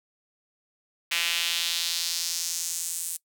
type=tone with high-pass filter sweep; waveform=sawtooth; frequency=170 Hz; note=F3; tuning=46 cents flat; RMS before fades=-29 dBFS; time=1.11-3.17 s; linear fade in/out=10 ms; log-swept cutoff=2500 to 9000 Hz; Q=2; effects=noise-tail reverb RT60 0.1 s tail -20 dB re dry